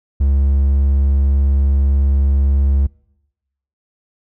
triangle tone, 69.1 Hz, C#2, 5 cents flat, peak -9 dBFS, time 0.2-2.87 s, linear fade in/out 10 ms, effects noise-tail reverb RT60 0.9 s tail -24 dB re dry

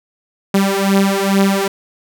sawtooth beating tone pair, 194.9 / 197.2 Hz, G3 / G3, -10 / +11 cents, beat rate 2.3 Hz, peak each -11 dBFS, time 0.54-1.68 s, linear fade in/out 5 ms, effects none

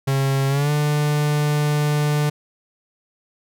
45% pulse tone with pitch glide, 136.1 to 148.42 Hz, C#3 to D3, -31 to +19 cents, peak -17 dBFS, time 0.07-2.3 s, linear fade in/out 10 ms, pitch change +150 cents, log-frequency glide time 0.48-0.71 s, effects none

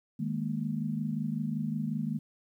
sine chord, D# suspended fourth, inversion none, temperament equal, 155.56 / 207.7 / 233.1 Hz, D#3 / G#3 / A#3, 0 / 0 / 0 cents, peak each -34 dBFS, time 0.19-2.19 s, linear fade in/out 10 ms, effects 11-bit

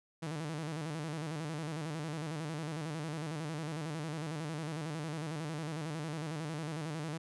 sawtooth tone with vibrato, 155.56 Hz, D#3, in tune, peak -33 dBFS, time 0.22-7.18 s, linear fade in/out 10 ms, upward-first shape square, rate 11 Hz, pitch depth 89 cents each way, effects resampled to 24000 Hz

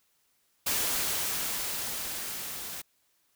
white noise with level ramp, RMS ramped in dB -28 to -39 dBFS, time 0.66-2.82 s, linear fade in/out 10 ms, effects white hiss -71 dBFS RMS until 3.35 s

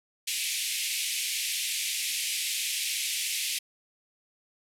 pink band-pass noise, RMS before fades -31 dBFS, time 0.27-3.59 s, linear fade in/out 10 ms, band 2200 to 13000 Hz, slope 48 dB/octave, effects none

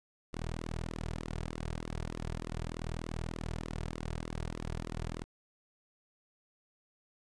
sawtooth tone with flanger, 40.4 Hz, E1, 34 cents flat, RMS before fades -39 dBFS, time 0.33-5.24 s, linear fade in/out 0 ms, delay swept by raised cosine 1.2 to 3.9 ms, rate 3.3 Hz, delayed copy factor -0.8, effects resampled to 22050 Hz + 11-bit

